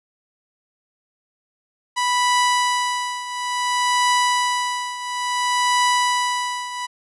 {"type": "tone with tremolo", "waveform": "sawtooth", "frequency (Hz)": 986, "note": "B5", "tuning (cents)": -3, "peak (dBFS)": -11, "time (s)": [1.96, 6.87], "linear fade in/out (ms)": 20, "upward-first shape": "triangle", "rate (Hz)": 0.58, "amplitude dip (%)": 80, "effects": ["resampled to 24000 Hz"]}